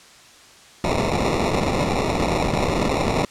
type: noise with sample-and-hold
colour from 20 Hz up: white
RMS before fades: -21 dBFS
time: 0.84-3.25 s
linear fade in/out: 2 ms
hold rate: 1575 Hz
effects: white hiss -47 dBFS RMS until 3.3 s + low-pass 7000 Hz 12 dB/octave